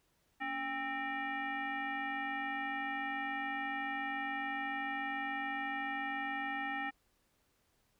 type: tone with frequency modulation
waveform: sine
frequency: 1318.5 Hz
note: E6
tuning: in tune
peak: -35 dBFS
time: 0.4-6.91 s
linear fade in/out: 20 ms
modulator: 518 Hz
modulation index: 1.9
effects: pink hiss -75 dBFS RMS until 7.99 s